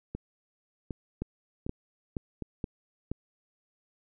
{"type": "two click trains", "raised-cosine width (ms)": 3, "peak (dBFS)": [-22, -19], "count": [4, 5], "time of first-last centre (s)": [[0.15, 2.423], [1.22, 3.116]], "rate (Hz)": [1.32, 2.11], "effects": []}